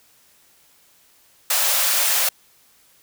white high-pass noise, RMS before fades -19 dBFS, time 1.5-2.29 s, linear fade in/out 5 ms, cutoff 510 Hz, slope 96 dB/octave, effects white hiss -56 dBFS RMS until 3.02 s

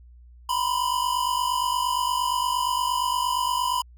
square tone pair together, 970.4 / 1019 Hz, B5 / C6, -31 / -46 cents, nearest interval minor second, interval 85 cents, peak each -26 dBFS, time 0.49-3.82 s, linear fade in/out 5 ms, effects added 60 Hz sine -46 dBFS peak until 3.97 s

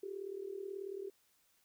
sine tone with amplitude modulation, 392 Hz, G4, in tune, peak -37 dBFS, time 0.03-1.1 s, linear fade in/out 5 ms, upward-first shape sine, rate 38.4 Hz, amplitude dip 80%, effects white hiss -73 dBFS RMS until 1.64 s

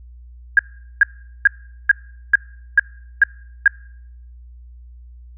sine tone bursts, 1625 Hz, G#6, 38 cents flat, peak -6 dBFS, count 8, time 0.57-3.678 s, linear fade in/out 2 ms, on 21 ms, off 420 ms, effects noise-tail reverb RT60 0.8 s tail -26 dB re dry + added 60 Hz sine -38 dBFS peak until 5.37 s

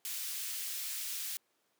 white high-pass noise, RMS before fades -39 dBFS, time 0.05-1.37 s, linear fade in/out 0 ms, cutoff 2300 Hz, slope 12 dB/octave, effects pink hiss -75 dBFS RMS until 1.79 s + high-pass 300 Hz 12 dB/octave

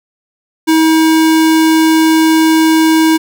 square tone, 319.6 Hz, D#4, 47 cents sharp, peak -7 dBFS, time 0.67-3.18 s, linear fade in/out 20 ms, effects none

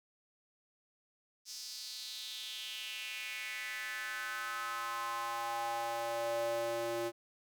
square tone with high-pass filter sweep, 116.54 Hz, A#2, in tune, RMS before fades -39 dBFS, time 1.45-7.12 s, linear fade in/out 50 ms, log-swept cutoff 5400 to 420 Hz, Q 4, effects none

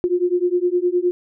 sine beating tone pair, 351.3 / 361 Hz, F4 / F#4, +10 / -43 cents, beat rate 9.7 Hz, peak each -19 / -19 dBFS, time 0.04-1.11 s, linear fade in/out 0 ms, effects none

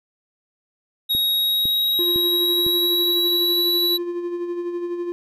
square tone with pitch glide, 3783 to 3928 Hz, A#7 to B7, +25 to -10 cents, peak -18 dBFS, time 1.09-3.98 s, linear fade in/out 20 ms, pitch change +65 cents, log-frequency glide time 1.3-3.65 s
click train, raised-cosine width 3 ms, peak -19 dBFS, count 4, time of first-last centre 1.15-2.665 s, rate 1.98 Hz
triangle tone with tremolo, 348.7 Hz, F4, 3 cents flat, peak -20 dBFS, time 1.99-5.12 s, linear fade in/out 0 ms, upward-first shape sine, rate 12 Hz, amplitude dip 45%
effects none

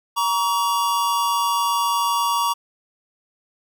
square tone pair together, 943.1 / 1135 Hz, A#5 / C#6, +20 / +41 cents, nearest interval minor third, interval 321 cents, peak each -22 dBFS, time 0.16-2.54 s, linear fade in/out 20 ms, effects none

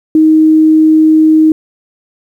sine tone, 313.8 Hz, D#4, 15 cents sharp, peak -3 dBFS, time 0.15-1.52 s, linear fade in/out 2 ms, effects 7-bit

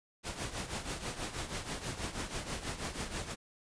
pink noise with tremolo, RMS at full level -36 dBFS, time 0.23-3.36 s, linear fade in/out 50 ms, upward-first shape triangle, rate 6.2 Hz, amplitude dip 75%, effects resampled to 22050 Hz

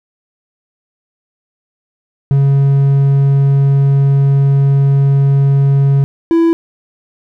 triangle tone pair in turn, 138.59 / 332.4 Hz, C#3 / E4, 0 / +15 cents, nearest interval octave + minor third, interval 1515 cents, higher second, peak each -5 dBFS, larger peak neither, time 2.31-6.04 / 6.31-6.53 s, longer first, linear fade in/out 0 ms, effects none

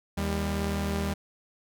sawtooth tone pair together, 79.09 / 199.3 Hz, D#2 / G3, +29 / +29 cents, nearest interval octave + major third, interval 1600 cents, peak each -26 dBFS, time 0.17-1.14 s, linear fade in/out 10 ms, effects none

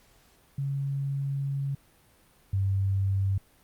sine tone pair in turn, 138.59 / 97.26 Hz, C#3 / G2, 0 / -13 cents, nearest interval tritone, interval 613 cents, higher first, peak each -27 / -23 dBFS, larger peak second, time 0.58-1.75 / 2.53-3.38 s, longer first, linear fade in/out 5 ms, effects pink hiss -61 dBFS RMS until 3.63 s + Opus 48 kbps

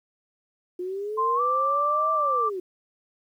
sine linear two-way sweep, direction up then down, 353.6 to 645 to 353.6 Hz, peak -28 dBFS, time 0.79-2.6 s, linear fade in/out 5 ms, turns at 2.13 s
sine tone with pitch glide, 1046.5 to 1174.7 Hz, C6 to D6, 0 to 0 cents, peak -21 dBFS, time 1.17-2.5 s, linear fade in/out 20 ms, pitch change +200 cents, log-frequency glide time 1.35-1.41 s
effects 10-bit

